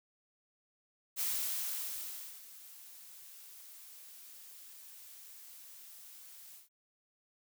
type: noise with ADSR envelope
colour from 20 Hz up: blue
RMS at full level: -34 dBFS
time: 1.16-6.69 s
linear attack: 43 ms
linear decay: 1200 ms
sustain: -19 dB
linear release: 140 ms
effects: none